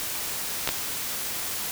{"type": "clicks", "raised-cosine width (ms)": 0.2, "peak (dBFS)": -6, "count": 2, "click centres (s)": [0.675, 0.69], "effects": ["white hiss -31 dBFS RMS until 1.71 s"]}